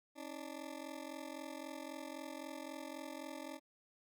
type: ring-modulated tone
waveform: 20% pulse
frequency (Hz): 293.7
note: D4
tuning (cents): 0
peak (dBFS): -37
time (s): 0.15-3.6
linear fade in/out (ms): 50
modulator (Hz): 21.9
effects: none